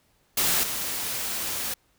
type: noise with level steps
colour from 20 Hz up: white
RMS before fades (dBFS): -23 / -30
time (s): 0.37-1.74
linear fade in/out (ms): 5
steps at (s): 0.63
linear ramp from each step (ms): 5
effects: pink hiss -66 dBFS RMS until 1.98 s